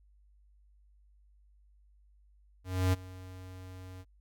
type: tone with ADSR envelope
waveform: square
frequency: 92.5 Hz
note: F#2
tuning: in tune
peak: -24 dBFS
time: 2.64-4.05 s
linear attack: 290 ms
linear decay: 21 ms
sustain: -21 dB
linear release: 46 ms
effects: added 50 Hz sine -60 dBFS peak until 4.2 s